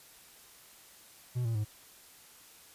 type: tone with pitch steps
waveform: triangle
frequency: 123.47 / 114.54 / 106.25 Hz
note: B2 / A#2 / G#2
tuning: 0 / -30 / +40 cents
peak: -27 dBFS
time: 1.35-1.65 s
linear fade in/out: 20 ms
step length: 100 ms
effects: white hiss -56 dBFS RMS until 2.74 s + resampled to 32000 Hz